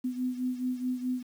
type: beating tone pair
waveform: sine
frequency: 251.3 / 256 Hz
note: B3 / C4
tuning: +30 / -38 cents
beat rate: 4.7 Hz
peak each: -30 / -35 dBFS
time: 0.04-1.23 s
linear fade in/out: 10 ms
effects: 9-bit